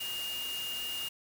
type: tone in noise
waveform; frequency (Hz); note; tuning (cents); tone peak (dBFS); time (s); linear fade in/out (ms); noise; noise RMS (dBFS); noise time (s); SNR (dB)
sine; 2836; F7; +26; -35; 0-1.09; 10; white; -42; 0-1.09; +4
effects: none